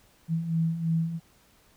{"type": "beating tone pair", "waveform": "sine", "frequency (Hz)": [161.7, 164.7], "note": ["E3", "E3"], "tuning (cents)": [-33, -1], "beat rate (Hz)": 3, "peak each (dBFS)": [-31, -25], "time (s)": [0.28, 1.2], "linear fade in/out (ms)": 50, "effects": ["pink hiss -61 dBFS RMS until 1.76 s"]}